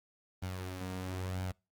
sawtooth tone with flanger, 92.5 Hz, F#2, in tune, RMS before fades -38 dBFS, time 0.42-1.52 s, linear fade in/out 10 ms, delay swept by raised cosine 1.3 to 4.3 ms, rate 1 Hz, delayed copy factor +0.5, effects noise-tail reverb RT60 0.3 s tail -26 dB re dry + Opus 24 kbps

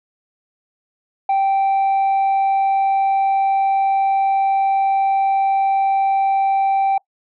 sine tone, 781 Hz, G5, 7 cents flat, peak -11 dBFS, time 1.29-6.98 s, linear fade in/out 5 ms, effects noise-tail reverb RT60 0.1 s tail -24 dB re dry + tanh soft clip ceiling -13 dBFS

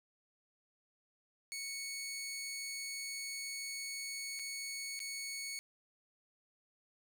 15% pulse tone with dropouts, 2217 Hz, C#7, in tune, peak -34 dBFS, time 1.52-5.59 s, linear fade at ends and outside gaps 0 ms, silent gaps 4.391-4.395 / 4.992-5.002 s, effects none

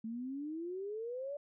sine exponential sweep, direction up, 218.6 to 587.3 Hz, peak -38 dBFS, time 0.04-1.37 s, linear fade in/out 5 ms, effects none

